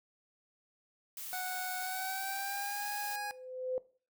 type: noise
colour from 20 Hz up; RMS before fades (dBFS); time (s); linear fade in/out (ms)
blue; -43; 1.17-3.16; 2
type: tone with pitch glide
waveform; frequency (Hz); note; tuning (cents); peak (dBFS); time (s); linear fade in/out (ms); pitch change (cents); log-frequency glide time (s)
25% pulse; 739 to 824.7; F#5 to G#5; -2 to -12; -33; 1.33-3.31; 0; +190; 1.8-2.86
type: tone with exponential growth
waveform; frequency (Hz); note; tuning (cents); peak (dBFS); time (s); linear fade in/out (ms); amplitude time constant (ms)
sine; 511; C5; -41; -30; 2.9-3.78; 1; 190
effects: noise-tail reverb RT60 0.4 s tail -19 dB re dry